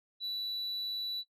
sine tone, 3951 Hz, B7, in tune, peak -31 dBFS, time 0.2-1.24 s, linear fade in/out 50 ms, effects noise-tail reverb RT60 0.1 s tail -17 dB re dry + tanh soft clip ceiling -33 dBFS

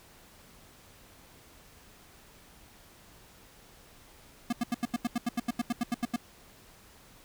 square tone bursts, 238.2 Hz, A#3, 38 cents sharp, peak -27 dBFS, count 16, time 4.5-6.162 s, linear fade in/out 5 ms, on 27 ms, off 82 ms, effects pink hiss -56 dBFS RMS until 7.24 s

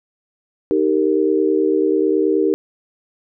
sine chord, Eb major, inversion none, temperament equal with one note detuned, 311.1 / 392 / 461.3 Hz, Eb4 / G4 / Bb4, 0 / 0 / -18 cents, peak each -18 / -17 / -19 dBFS, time 0.71-2.54 s, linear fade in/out 0 ms, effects none

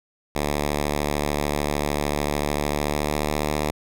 5% pulse tone with pitch glide, 73.42 to 74.92 Hz, D2 to D2, 0 to +35 cents, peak -11 dBFS, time 0.35-3.71 s, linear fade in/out 5 ms, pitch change +35 cents, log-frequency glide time 2.72-3.25 s, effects none

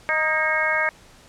harmonic tone with a mistuned harmonic, 311.4 Hz, D#4, 2 cents sharp, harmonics 2 / 3 / 4 / 5 / 6 / 7, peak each -27 / -29 / -28 / -24 / -27 / -24 dBFS, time 0.09-0.89 s, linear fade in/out 0 ms, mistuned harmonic 5, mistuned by +57 cents, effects pink hiss -50 dBFS RMS until 1.28 s + low-pass 9000 Hz 12 dB/octave

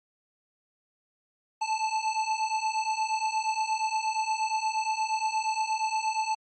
square beating tone pair, 870 / 878.5 Hz, A5 / A5, -20 / -3 cents, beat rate 8.5 Hz, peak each -31 / -29 dBFS, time 1.61-6.35 s, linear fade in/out 10 ms, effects MP3 32 kbps

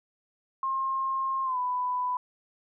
sine tone with pitch glide, 1067 to 995.5 Hz, C6 to B5, +34 to +14 cents, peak -26 dBFS, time 0.63-2.17 s, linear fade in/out 2 ms, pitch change -120 cents, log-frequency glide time 1.44-1.58 s, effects none

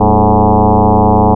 sine tone with frequency modulation, 329.6 Hz, E4, in tune, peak -5 dBFS, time 0-1.35 s, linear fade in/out 10 ms, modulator 105 Hz, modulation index 5.8, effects none

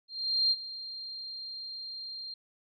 sine tone with ADSR envelope, 4189 Hz, C8, 1 cent sharp, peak -22 dBFS, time 0.08-2.34 s, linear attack 430 ms, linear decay 43 ms, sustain -16 dB, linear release 4 ms, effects none

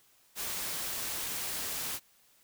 white noise, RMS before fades -36 dBFS, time 0.35-2 s, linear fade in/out 50 ms, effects white hiss -65 dBFS RMS until 2.43 s

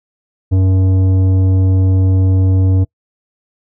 sine tone with tanh clipping, 94.2 Hz, F#2, 32 cents sharp, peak -10 dBFS, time 0.51-2.85 s, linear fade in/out 20 ms, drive 11 dB, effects noise-tail reverb RT60 0.1 s tail -25 dB re dry

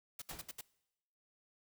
white noise bursts, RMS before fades -45 dBFS, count 5, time 0.19-0.611 s, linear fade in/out 5 ms, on 29 ms, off 69 ms
pink noise with exponential decay, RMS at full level -44 dBFS, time 0.31-0.57 s, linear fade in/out 0 ms, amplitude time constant 56 ms
effects noise-tail reverb RT60 0.9 s tail -22 dB re dry

